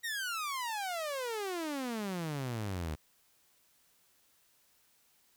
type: exponential sweep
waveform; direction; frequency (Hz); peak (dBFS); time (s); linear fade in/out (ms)
sawtooth; down; 1913 to 73.42; -31; 0.03-2.96; 20
effects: white hiss -69 dBFS RMS until 5.36 s